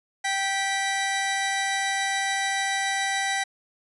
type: tone pair together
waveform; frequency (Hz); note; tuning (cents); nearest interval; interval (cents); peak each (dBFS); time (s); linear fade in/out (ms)
sawtooth; 781.4 / 1957; G5 / B6; -6 / -16; octave + major third; 1590; -23; 0.24-3.44; 10
effects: resampled to 24000 Hz